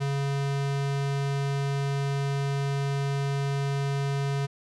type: tone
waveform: square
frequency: 139.4 Hz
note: C#3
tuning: 10 cents sharp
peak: -26 dBFS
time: 0-4.47 s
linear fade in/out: 20 ms
effects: low-pass 7000 Hz 12 dB/octave